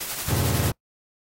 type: noise with tremolo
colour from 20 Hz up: white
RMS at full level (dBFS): -29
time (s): 0-0.71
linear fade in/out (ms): 10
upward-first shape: sine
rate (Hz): 11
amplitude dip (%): 40
type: chord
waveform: 40% pulse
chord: E diminished seventh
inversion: none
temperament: equal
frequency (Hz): 82.41 / 98 / 116.54 / 138.59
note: E2 / G2 / Bb2 / Db3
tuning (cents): 0 / 0 / 0 / 0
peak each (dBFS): -27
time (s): 0.28-0.72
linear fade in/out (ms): 5
effects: noise-tail reverb RT60 0.1 s tail -24 dB re dry + AAC 48 kbps